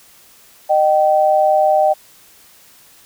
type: tone pair together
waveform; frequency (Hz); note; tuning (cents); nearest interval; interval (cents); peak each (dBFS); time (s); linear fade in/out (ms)
sine; 613 / 772.3; D#5 / G5; -26 / -26; major third; 400; -13; 0.69-1.94; 20
effects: white hiss -47 dBFS RMS until 3.05 s